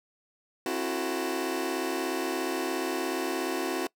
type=chord; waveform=sawtooth; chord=F# half-diminished seventh; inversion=second; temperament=just; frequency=266.4 / 333 / 370 / 444 Hz; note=C4 / E4 / F#4 / A4; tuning=+31 / +18 / 0 / +16 cents; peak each=-31 / -29 / -28 / -34 dBFS; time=0.66-3.87 s; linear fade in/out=2 ms; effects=noise-tail reverb RT60 0.1 s tail -23 dB re dry